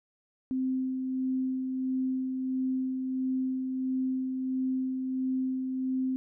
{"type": "tone with tremolo", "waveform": "sine", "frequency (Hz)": 259.9, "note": "C4", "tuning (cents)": -11, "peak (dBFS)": -26, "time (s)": [0.51, 6.16], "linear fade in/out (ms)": 0, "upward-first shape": "sine", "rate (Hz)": 1.5, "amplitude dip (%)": 35, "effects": []}